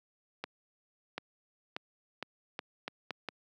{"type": "accelerating click train", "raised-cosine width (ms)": 0.3, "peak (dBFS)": -20, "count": 8, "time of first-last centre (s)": [0.44, 3.287], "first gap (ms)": 740, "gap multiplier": 0.79, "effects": ["high-pass 200 Hz 12 dB/octave"]}